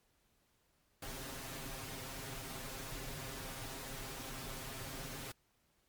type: noise with comb filter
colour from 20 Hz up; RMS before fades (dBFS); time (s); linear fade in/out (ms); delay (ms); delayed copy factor
pink; -45; 1.02-5.32; 5; 7.5; +0.9
effects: pink hiss -75 dBFS RMS until 5.88 s + MP3 96 kbps